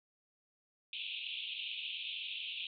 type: band-pass noise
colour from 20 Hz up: pink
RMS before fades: -42 dBFS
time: 0.93-2.67 s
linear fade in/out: 2 ms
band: 2500 to 3700 Hz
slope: 96 dB/octave
effects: none